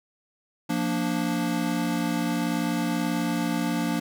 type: chord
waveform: square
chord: Bb major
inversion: second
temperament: equal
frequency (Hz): 174.61 / 233.1 / 293.7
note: F3 / Bb3 / D4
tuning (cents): 0 / 0 / 0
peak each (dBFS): -30 / -29 / -29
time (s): 0.69-4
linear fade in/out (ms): 10
effects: none